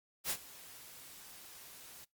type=noise with ADSR envelope; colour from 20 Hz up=white; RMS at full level=-34 dBFS; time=0.24-2.05 s; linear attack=61 ms; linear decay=68 ms; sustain=-19 dB; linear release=11 ms; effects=noise-tail reverb RT60 0.2 s tail -25 dB re dry + Opus 48 kbps